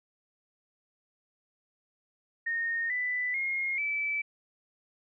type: tone with pitch steps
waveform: sine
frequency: 1845 / 1988.9 / 2144 / 2311 Hz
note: A#6 / B6 / C7 / D7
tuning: -18 / +12 / +42 / -28 cents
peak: -28 dBFS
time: 2.46-4.22 s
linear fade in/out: 10 ms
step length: 440 ms
effects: none